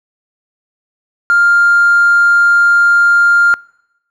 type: tone with hard clipping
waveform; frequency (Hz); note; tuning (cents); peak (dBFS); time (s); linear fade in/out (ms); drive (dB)
sine; 1400; F6; +4; -7; 1.3-3.54; 0; 1
effects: noise-tail reverb RT60 0.9 s tail -25 dB re dry